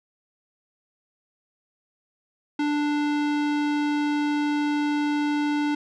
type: tone with low-pass filter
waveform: square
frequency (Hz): 294.5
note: D4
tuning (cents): +5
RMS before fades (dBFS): -24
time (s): 2.59-5.75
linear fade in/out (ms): 5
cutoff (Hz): 3800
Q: 0.74
effects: none